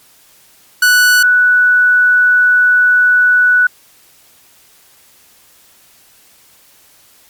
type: tone pair in turn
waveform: 45% pulse / sine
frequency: 1480 / 1480 Hz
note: F#6 / F#6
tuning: 0 / 0 cents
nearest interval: unison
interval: 0 cents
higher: neither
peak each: -6 dBFS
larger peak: neither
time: 0.82-1.23 / 1.23-3.67 s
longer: second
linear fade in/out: 5 ms
effects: white hiss -47 dBFS RMS until 7.29 s + MP3 96 kbps